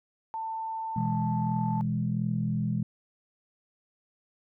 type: tone with pitch glide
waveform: sine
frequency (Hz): 892 to 879.2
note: A5 to A5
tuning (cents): +23 to -2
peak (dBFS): -31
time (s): 0.34-1.81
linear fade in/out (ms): 0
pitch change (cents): -25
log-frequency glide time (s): 0.93-1.18
type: chord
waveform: sine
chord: E major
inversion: second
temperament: equal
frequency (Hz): 123.47 / 164.81 / 207.7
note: B2 / E3 / G#3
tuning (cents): 0 / 0 / 0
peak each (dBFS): -30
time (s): 0.96-2.83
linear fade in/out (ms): 5
effects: tanh soft clip ceiling -15 dBFS